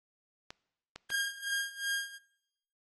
clicks, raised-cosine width 0.2 ms, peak -25 dBFS, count 3, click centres 0.505 / 0.96 / 1.103 s
sawtooth tone with tremolo, 1617 Hz, G#6, 47 cents flat, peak -26 dBFS, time 1.09-2.19 s, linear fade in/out 50 ms, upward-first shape sine, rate 2.7 Hz, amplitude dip 85%
effects noise-tail reverb RT60 0.9 s tail -23 dB re dry + AAC 32 kbps

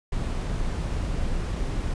brown noise, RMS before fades -27 dBFS, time 0.12-1.94 s, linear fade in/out 5 ms, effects resampled to 22050 Hz

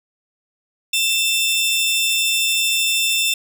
sawtooth tone pair together, 2672 / 3567 Hz, E7 / A7, +23 / +23 cents, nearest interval perfect fourth, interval 500 cents, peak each -16 dBFS, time 0.93-3.34 s, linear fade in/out 5 ms, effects none

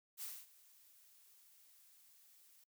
blue noise with ADSR envelope, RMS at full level -45 dBFS, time 0.17-2.64 s, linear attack 50 ms, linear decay 240 ms, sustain -21 dB, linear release 4 ms, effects noise-tail reverb RT60 0.1 s tail -25 dB re dry

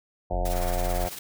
harmonic tone, 89.3 Hz, F2, 39 cents sharp, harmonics 1 / 2 / 3 / 4 / 5 / 6 / 7 / 8 / 9 / 10, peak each -36 / -38 / -44 / -39 / -42 / -35 / -34 / -32 / -42 / -43 dBFS, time 0.3-1.09 s, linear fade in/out 10 ms
sine exponential two-way sweep, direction down then up, 46.82 to 31.47 to 37.43 Hz, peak -25 dBFS, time 0.32-1.06 s, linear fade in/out 10 ms, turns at 0.61 s
white noise with tremolo, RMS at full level -35 dBFS, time 0.45-1.19 s, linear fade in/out 5 ms, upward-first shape triangle, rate 18 Hz, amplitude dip 65%
pink band-pass noise, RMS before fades -45 dBFS, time 0.52-1.08 s, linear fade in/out 5 ms, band 990 to 2400 Hz, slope 96 dB/octave
effects none

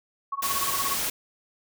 sine tone with tremolo, 1108.7 Hz, C#6, in tune, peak -25 dBFS, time 0.32-0.97 s, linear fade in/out 5 ms, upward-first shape sine, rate 17 Hz, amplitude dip 95%
white noise, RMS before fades -28 dBFS, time 0.42-1.1 s, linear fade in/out 5 ms
effects none

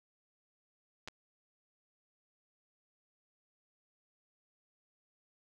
clicks, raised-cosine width 0.2 ms, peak -26 / -26 dBFS, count 2, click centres 1.076 / 1.084 s, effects none

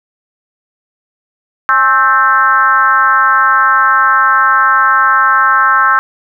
sine tone with frequency modulation, 1316 Hz, E6, 3 cents flat, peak -6 dBFS, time 1.69-5.99 s, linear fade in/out 0 ms, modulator 243 Hz, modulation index 1.3, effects 8-bit

